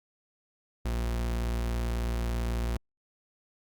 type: tone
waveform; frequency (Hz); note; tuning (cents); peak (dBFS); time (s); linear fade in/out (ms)
40% pulse; 58.2; A#1; -2; -27; 0.85-2.77; 5
effects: Opus 48 kbps